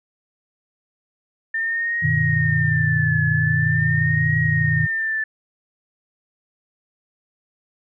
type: tone with vibrato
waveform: sine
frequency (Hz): 1799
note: A6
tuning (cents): +38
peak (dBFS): -20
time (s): 1.54-5.24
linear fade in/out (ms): 5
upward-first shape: triangle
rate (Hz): 0.44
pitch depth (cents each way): 92
type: chord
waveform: sine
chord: G augmented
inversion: none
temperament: equal with one note detuned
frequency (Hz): 98 / 123.47 / 155.03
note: G2 / B2 / D#3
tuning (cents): 0 / 0 / -6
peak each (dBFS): -25 / -22 / -20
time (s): 2.02-4.87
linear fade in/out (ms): 20
effects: none